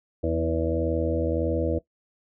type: harmonic tone with a mistuned harmonic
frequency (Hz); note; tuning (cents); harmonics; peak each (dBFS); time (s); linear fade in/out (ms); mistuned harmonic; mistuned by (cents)
81.6; E2; -17; 1 / 2 / 3 / 4 / 6 / 7 / 8; -28 / -36 / -34 / -28 / -28 / -30 / -36; 0.23-1.79; 10; 3; +19
effects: noise-tail reverb RT60 0.1 s tail -17 dB re dry